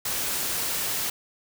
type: noise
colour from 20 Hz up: white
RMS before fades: -28 dBFS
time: 0.05-1.1 s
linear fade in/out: 5 ms
effects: none